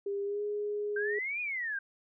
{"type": "tone with pitch glide", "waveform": "sine", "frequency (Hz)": [400.8, 414.9], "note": ["G4", "G#4"], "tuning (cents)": [38, -2], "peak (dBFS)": -31, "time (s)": [0.06, 1.19], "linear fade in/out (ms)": 5, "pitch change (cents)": 60, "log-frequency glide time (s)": [0.24, 0.42]}
{"type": "exponential two-way sweep", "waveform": "sine", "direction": "up then down", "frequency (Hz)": [1558, 2489, 1558], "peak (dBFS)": -32, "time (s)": [0.96, 1.79], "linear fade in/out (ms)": 5, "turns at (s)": 1.41}
{"effects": []}